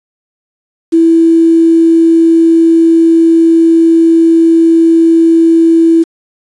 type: tone with quantisation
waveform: sine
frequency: 329.6 Hz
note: E4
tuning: in tune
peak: -3 dBFS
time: 0.92-6.04 s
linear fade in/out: 20 ms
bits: 5
effects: resampled to 22050 Hz